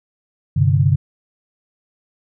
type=chord; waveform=sine; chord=G suspended fourth; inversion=none; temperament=equal; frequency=98 / 130.81 / 146.83 Hz; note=G2 / C3 / D3; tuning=0 / 0 / 0 cents; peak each=-16 dBFS; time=0.56-0.96 s; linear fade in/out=10 ms; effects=none